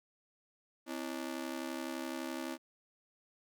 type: ring-modulated tone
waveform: sawtooth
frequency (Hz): 293.7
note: D4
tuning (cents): 0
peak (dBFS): -31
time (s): 0.86-2.58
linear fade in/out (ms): 50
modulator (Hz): 35.9
effects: none